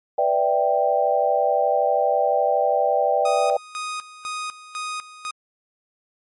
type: chord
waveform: sine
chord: E minor seventh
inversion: second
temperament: equal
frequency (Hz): 493.9 / 587.3 / 659.3 / 784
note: B4 / D5 / E5 / G5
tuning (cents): 0 / 0 / 0 / 0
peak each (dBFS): -24 / -21 / -24 / -21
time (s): 0.18-3.57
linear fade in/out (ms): 5
type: tone with tremolo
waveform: sawtooth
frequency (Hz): 1244.5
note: D#6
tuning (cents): 0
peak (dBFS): -23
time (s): 3.25-5.31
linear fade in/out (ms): 5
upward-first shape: square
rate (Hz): 2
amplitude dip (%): 80
effects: MP3 48 kbps